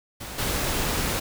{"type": "noise with level steps", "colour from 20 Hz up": "pink", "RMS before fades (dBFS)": [-36, -26], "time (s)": [0.2, 1.2], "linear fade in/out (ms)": 10, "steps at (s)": 0.38, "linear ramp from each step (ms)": 10, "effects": []}